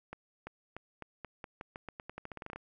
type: accelerating click train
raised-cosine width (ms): 0.5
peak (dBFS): -27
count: 20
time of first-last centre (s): 0.13-2.56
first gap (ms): 340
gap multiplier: 0.87
effects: none